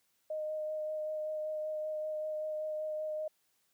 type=tone with vibrato; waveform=sine; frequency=617 Hz; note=D#5; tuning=15 cents flat; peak=-34 dBFS; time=0.3-3.28 s; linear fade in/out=5 ms; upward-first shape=sine; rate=5.2 Hz; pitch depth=12 cents each way; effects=white hiss -75 dBFS RMS until 3.73 s + high-pass 80 Hz 12 dB/octave